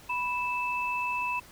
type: tone pair together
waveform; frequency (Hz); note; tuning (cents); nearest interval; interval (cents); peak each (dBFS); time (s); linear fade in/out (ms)
sine; 985.1 / 2630; B5 / E7; -5 / -5; octave + perfect fourth; 1700; -30 / -31; 0.09-1.4; 10
effects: pink hiss -52 dBFS RMS until 1.51 s